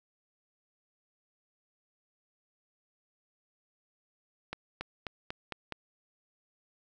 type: accelerating click train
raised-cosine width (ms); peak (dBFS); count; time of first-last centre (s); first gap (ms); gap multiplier
0.3; -20; 6; 4.53-5.723; 280; 0.92
effects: none